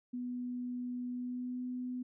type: tone with pitch glide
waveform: sine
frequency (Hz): 246.9 to 250.2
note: B3 to B3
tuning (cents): 0 to +23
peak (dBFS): -36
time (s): 0.13-2.03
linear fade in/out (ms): 10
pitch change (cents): +23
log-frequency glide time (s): 1.12-1.64
effects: none